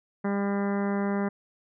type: harmonic tone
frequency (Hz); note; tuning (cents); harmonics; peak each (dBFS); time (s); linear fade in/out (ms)
200.2; G3; +37; 1 / 2 / 3 / 4 / 5 / 6 / 7 / 8 / 9 / 10; -26 / -32 / -36 / -38 / -40 / -42 / -43 / -44 / -45 / -46; 0.24-1.29; 10
effects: none